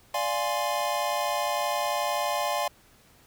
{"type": "chord", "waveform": "square", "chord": "D half-diminished seventh", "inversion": "none", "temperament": "equal", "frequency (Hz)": [587.3, 698.5, 830.6, 1046.5], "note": ["D5", "F5", "Ab5", "C6"], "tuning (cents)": [0, 0, 0, 0], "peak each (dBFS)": -32, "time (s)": [0.14, 2.68], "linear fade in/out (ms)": 5, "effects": ["pink hiss -58 dBFS RMS until 3.26 s"]}